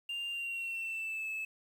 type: tone with pitch glide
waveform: triangle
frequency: 2794 to 2607 Hz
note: F7 to E7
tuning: 0 to -20 cents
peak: -33 dBFS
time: 0.09-1.45 s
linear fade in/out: 5 ms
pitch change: -120 cents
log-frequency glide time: 0.3-1.29 s
effects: tanh soft clip ceiling -30 dBFS + 10-bit